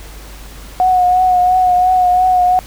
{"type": "tone with vibrato", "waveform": "sine", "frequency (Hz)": 731, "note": "F#5", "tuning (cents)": -21, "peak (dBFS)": -8, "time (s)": [0.8, 2.59], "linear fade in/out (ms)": 0, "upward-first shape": "triangle", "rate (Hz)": 2.9, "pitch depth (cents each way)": 33, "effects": ["added 50 Hz sine -32 dBFS peak until 2.66 s", "pink hiss -37 dBFS RMS until 2.66 s"]}